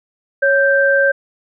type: tone pair together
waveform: sine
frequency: 554.4 / 1568.1 Hz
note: C#5 / G6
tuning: 0 / 0 cents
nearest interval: octave + tritone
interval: 1800 cents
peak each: -13 dBFS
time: 0.42-1.12 s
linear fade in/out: 10 ms
effects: none